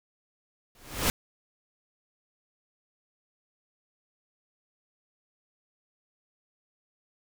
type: noise with exponential growth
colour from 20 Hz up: pink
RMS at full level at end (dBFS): -21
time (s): 0.75-1.1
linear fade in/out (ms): 1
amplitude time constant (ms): 75
effects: none